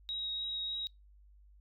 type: tone with vibrato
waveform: sine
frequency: 3802 Hz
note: A#7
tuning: 33 cents sharp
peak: -35 dBFS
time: 0.09-0.87 s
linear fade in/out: 0 ms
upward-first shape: triangle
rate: 3.3 Hz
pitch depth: 11 cents each way
effects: noise-tail reverb RT60 0.2 s tail -24 dB re dry + added 50 Hz sine -57 dBFS peak until 1.6 s